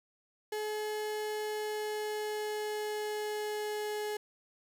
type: tone with pitch glide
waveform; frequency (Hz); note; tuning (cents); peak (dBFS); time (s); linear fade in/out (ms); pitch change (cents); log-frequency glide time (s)
35% pulse; 425.8 to 421.6; G#4 to G#4; +43 to +26; -32; 0.52-4.17; 5; -17; 1.42-4.04
effects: 11-bit